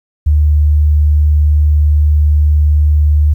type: tone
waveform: sine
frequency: 74.8 Hz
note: D2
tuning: 32 cents sharp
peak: -6 dBFS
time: 0.26-3.34 s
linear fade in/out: 10 ms
effects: 8-bit